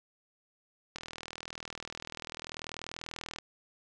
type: click train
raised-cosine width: 0.2 ms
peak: -22 dBFS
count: 99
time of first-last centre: 0.96-3.386 s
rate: 40.4 Hz
effects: resampled to 22050 Hz + 8-bit